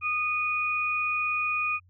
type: tone pair together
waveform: sine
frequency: 1233 / 2466 Hz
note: D#6 / D#7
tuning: -16 / -16 cents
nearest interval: octave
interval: 1200 cents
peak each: -30 / -26 dBFS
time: 0.01-1.8 s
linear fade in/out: 50 ms
effects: added 90 Hz sine -56 dBFS peak until 1.89 s